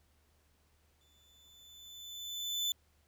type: tone with exponential growth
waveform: 35% pulse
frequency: 3508 Hz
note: A7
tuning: 6 cents flat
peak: -28 dBFS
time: 1.01-2.72 s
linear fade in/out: 1 ms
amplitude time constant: 370 ms
effects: added 75 Hz sine -70 dBFS peak until 3.07 s + pink hiss -73 dBFS RMS until 3.07 s